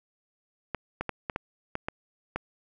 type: clicks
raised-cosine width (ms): 0.5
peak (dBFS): -15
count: 8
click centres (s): 0.747 / 1.01 / 1.093 / 1.298 / 1.361 / 1.754 / 1.885 / 2.36
effects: none